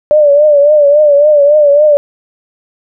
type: tone with vibrato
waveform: sine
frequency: 587.3 Hz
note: D5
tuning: in tune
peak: -3 dBFS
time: 0.11-1.97 s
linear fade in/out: 0 ms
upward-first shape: triangle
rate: 3.6 Hz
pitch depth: 82 cents each way
effects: none